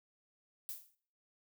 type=noise with exponential decay; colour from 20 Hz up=violet; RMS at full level=-39 dBFS; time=0.69-0.95 s; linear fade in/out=0 ms; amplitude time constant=55 ms; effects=noise-tail reverb RT60 0.5 s tail -19 dB re dry